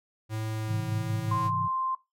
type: tone with vibrato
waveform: square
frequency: 109.1 Hz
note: A2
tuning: 14 cents flat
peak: -31 dBFS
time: 0.29-1.51 s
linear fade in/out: 50 ms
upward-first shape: sine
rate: 1.4 Hz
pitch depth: 9 cents each way
type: chord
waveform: sine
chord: Ab augmented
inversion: none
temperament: equal with one note detuned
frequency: 103.83 / 131.8 / 164.81 Hz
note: Ab2 / C3 / E3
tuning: 0 / +13 / 0 cents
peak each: -35 / -36 / -36 dBFS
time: 0.68-1.68 s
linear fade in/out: 10 ms
type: tone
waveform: sine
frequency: 1046.5 Hz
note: C6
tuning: in tune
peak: -27 dBFS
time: 1.31-1.95 s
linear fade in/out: 5 ms
effects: noise-tail reverb RT60 0.2 s tail -17 dB re dry